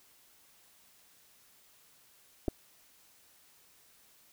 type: clicks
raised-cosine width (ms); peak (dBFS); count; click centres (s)
2; -18; 2; 2.481 / 2.484
effects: white hiss -63 dBFS RMS until 4.32 s